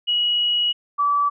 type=tone pair in turn; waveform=sine; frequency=2911 / 1152.9 Hz; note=F#7 / D6; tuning=-29 / -32 cents; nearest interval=octave + major third; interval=1603 cents; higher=first; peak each=-17 / -16 dBFS; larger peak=second; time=0.07-0.73 / 0.98-1.3 s; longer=first; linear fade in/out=20 ms; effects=none